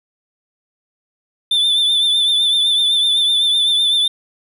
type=tone with vibrato; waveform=triangle; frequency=3534 Hz; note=A7; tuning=7 cents sharp; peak=-11 dBFS; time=1.51-4.08 s; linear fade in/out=5 ms; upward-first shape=triangle; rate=7.9 Hz; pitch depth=50 cents each way; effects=none